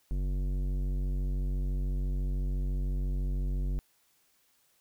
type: tone with tanh clipping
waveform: triangle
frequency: 47 Hz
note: F#1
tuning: 28 cents sharp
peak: -30 dBFS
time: 0.11-3.79 s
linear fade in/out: 0 ms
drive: 18 dB
effects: white hiss -69 dBFS RMS until 4.8 s